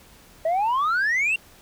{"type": "exponential sweep", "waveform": "sine", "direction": "up", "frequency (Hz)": [628, 2795], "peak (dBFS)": -17, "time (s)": [0.45, 1.36], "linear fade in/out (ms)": 5, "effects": ["tanh soft clip ceiling -18 dBFS", "pink hiss -51 dBFS RMS until 1.61 s"]}